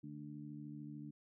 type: harmonic tone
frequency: 73.6 Hz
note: D2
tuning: 4 cents sharp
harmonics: 2 / 3 / 4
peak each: -50 / -52 / -50 dBFS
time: 0.03-1.11 s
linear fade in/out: 10 ms
effects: none